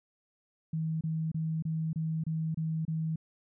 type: tone bursts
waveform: sine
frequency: 159.9 Hz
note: D#3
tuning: 48 cents sharp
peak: -29 dBFS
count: 8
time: 0.73-3.159 s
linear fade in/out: 5 ms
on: 280 ms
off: 27 ms
effects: none